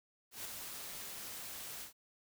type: noise with ADSR envelope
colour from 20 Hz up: white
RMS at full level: -42 dBFS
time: 0.31-1.93 s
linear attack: 140 ms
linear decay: 6 ms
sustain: -4 dB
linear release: 110 ms
effects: none